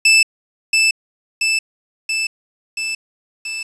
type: tone with echo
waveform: sawtooth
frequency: 2637 Hz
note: E7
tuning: in tune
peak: -5 dBFS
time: 0.05-0.23 s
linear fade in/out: 5 ms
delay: 680 ms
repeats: 5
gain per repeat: -3 dB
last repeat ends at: 3.63 s
effects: resampled to 22050 Hz + 7-bit